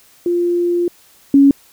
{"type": "tone pair in turn", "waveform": "sine", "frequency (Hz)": [348.6, 278.2], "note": ["F4", "C#4"], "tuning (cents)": [-3, 6], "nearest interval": "major third", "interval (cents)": 391, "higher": "first", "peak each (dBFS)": [-13, -5], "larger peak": "second", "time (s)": [[0.26, 0.88], [1.34, 1.51]], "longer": "first", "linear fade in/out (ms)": 2, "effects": ["white hiss -49 dBFS RMS until 1.72 s"]}